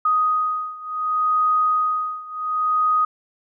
sine beating tone pair, 1248 / 1248.68 Hz, D#6 / D#6, +5 / +6 cents, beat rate 0.68 Hz, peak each -20 / -22 dBFS, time 0.05-3.05 s, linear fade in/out 5 ms, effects none

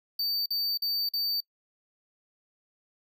square tone bursts, 4598 Hz, D8, 37 cents flat, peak -27 dBFS, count 4, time 0.19-1.405 s, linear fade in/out 5 ms, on 270 ms, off 45 ms, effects noise-tail reverb RT60 0.1 s tail -25 dB re dry

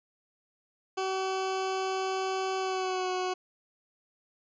20% pulse tone with pitch glide, 379.9 to 368.2 Hz, F#4 to F#4, +46 to -8 cents, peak -24 dBFS, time 0.97-3.34 s, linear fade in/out 10 ms, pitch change -54 cents, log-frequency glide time 2.58-3.1 s, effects resampled to 16000 Hz

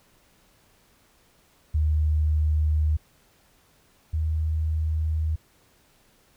sine tone pair in turn, 76.7 / 78.63 Hz, D#2 / D#2, -24 / +19 cents, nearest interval unison, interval 43 cents, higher second, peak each -19 / -22 dBFS, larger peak first, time 1.74-2.97 / 4.13-5.36 s, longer neither, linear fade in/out 10 ms, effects pink hiss -61 dBFS RMS until 6.36 s

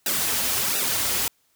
white noise with flanger, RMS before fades -24 dBFS, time 0.06-1.28 s, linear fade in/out 2 ms, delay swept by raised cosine 0.92 to 6.72 ms, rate 1.4 Hz, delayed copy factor -1, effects white hiss -66 dBFS RMS until 1.55 s

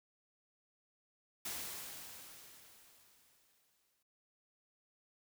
white noise with exponential decay, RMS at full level -41 dBFS, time 1.45-4.03 s, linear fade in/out 5 ms, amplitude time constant 560 ms, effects none

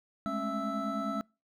triangle tone cluster, 207.3 / 217 / 273 / 666 / 1315 Hz, G#3 / A3 / C#4 / E5 / E6, -3 / -24 / -26 / +18 / -5 cents, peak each -36 / -37 / -35 / -36 / -34 dBFS, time 0.26-1.21 s, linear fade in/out 0 ms, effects noise-tail reverb RT60 0.3 s tail -26 dB re dry

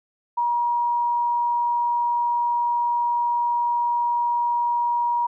sine tone, 954 Hz, A#5, 40 cents sharp, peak -19 dBFS, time 0.37-5.27 s, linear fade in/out 10 ms, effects none

